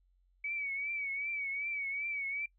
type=tone with vibrato; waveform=sine; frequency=2269 Hz; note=C#7; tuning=40 cents sharp; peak=-34 dBFS; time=0.44-2.46 s; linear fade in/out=5 ms; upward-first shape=triangle; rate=2.6 Hz; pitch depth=76 cents each way; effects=noise-tail reverb RT60 0.1 s tail -24 dB re dry + added 45 Hz sine -67 dBFS peak until 2.58 s